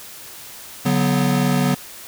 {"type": "chord", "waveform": "square", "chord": "B minor", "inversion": "first", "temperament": "equal with one note detuned", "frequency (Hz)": [143.23, 185, 246.9], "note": ["D3", "F#3", "B3"], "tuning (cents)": [-43, 0, 0], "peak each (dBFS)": -21, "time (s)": [0.85, 1.75], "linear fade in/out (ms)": 10, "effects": ["white hiss -38 dBFS RMS until 2.07 s"]}